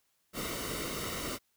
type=noise with comb filter; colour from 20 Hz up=pink; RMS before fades=-37 dBFS; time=0.33-1.39 s; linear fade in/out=50 ms; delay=1.2 ms; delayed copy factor=-0.65; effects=white hiss -75 dBFS RMS until 1.56 s